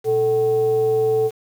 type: tone with frequency modulation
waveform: sine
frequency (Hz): 440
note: A4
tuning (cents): 0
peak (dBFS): -15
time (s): 0.04-1.31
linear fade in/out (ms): 50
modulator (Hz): 320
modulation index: 0.38
effects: 7-bit